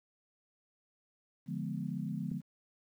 sine chord, D diminished seventh, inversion none, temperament equal with one note detuned, 146.83 / 174.61 / 209.6 / 246.9 Hz, D3 / F3 / Ab3 / Cb4, 0 / 0 / +16 / 0 cents, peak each -40 / -39 / -40 / -42 dBFS, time 1.46-2.42 s, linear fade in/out 50 ms
click, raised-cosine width 3 ms, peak -36 dBFS, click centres 2.316 s
effects 11-bit

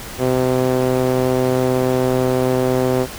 sawtooth tone with band-pass filter, 128.1 Hz, C3, 36 cents flat, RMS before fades -17 dBFS, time 0.18-3.07 s, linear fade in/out 50 ms, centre 460 Hz, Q 1.5, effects pink hiss -32 dBFS RMS until 3.18 s

